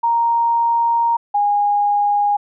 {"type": "tone pair in turn", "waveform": "sine", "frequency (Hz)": [932.3, 820.3], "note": ["A#5", "G#5"], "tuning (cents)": [0, -22], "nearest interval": "major second", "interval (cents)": 222, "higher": "first", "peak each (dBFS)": -13, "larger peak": "neither", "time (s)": [[0.03, 1.17], [1.34, 2.37]], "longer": "first", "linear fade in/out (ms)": 10, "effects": []}